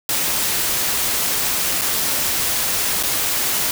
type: noise with dropouts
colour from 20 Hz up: white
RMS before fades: -20 dBFS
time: 0.09-3.71 s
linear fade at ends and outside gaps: 1 ms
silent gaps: 1.812-1.817 / 3.028-3.034 s
effects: none